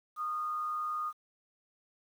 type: tone with frequency modulation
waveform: sine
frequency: 1230 Hz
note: D#6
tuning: 20 cents flat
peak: -32 dBFS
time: 0.16-1.13 s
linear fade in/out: 50 ms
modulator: 131 Hz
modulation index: 0.26
effects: 10-bit